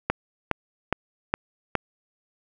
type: click train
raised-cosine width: 0.5 ms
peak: -6 dBFS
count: 5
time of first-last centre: 0.1-1.753 s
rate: 2.42 Hz
effects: none